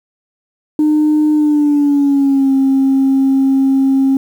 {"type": "tone with pitch glide", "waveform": "sine", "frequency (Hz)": [303.9, 269.2], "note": ["D#4", "C4"], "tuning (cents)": [-41, 49], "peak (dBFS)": -7, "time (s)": [0.79, 4.17], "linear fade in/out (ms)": 2, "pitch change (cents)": -210, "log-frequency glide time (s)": [1.32, 2.51], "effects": ["tanh soft clip ceiling -6 dBFS", "7-bit"]}